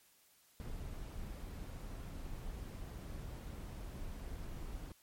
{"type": "noise", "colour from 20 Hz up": "brown", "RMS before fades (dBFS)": -45, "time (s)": [0.6, 4.92], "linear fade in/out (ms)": 0, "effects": ["white hiss -68 dBFS RMS until 5.02 s", "MP3 64 kbps"]}